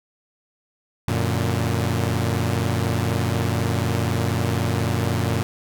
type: chord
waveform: sawtooth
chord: Gb augmented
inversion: none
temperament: equal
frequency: 92.5 / 116.54 / 146.83 Hz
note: Gb2 / Bb2 / D3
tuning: 0 / 0 / 0 cents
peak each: -20 / -19 / -24 dBFS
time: 1.08-5.43 s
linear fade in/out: 0 ms
effects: none